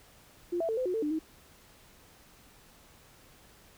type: tone with pitch steps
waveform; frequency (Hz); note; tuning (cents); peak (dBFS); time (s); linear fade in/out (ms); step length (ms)
sine; 348.8 / 662 / 445.6 / 511 / 363.7 / 445.9 / 298.7 / 316.1; F4 / E5 / A4 / C5 / F#4 / A4 / D4 / D#4; -2 / +7 / +22 / -41 / -30 / +23 / +29 / +27; -28; 0.52-1.192; 10; 84
effects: pink hiss -58 dBFS RMS until 3.77 s